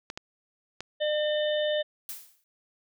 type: clicks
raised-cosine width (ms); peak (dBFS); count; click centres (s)
0.2; -18; 3; 0.101 / 0.175 / 0.806
type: harmonic tone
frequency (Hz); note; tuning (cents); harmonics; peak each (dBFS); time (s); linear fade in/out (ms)
603; D5; +46; 1 / 3 / 5 / 6; -25 / -36 / -36 / -36; 1-1.83; 20
type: noise with exponential decay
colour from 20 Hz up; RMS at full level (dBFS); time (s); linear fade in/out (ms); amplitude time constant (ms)
blue; -35; 2.09-2.44; 1; 76
effects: none